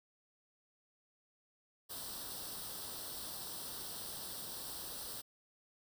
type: noise with comb filter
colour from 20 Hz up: white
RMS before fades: -45 dBFS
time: 1.89-5.22 s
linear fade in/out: 20 ms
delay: 0.22 ms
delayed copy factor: +0.75
effects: none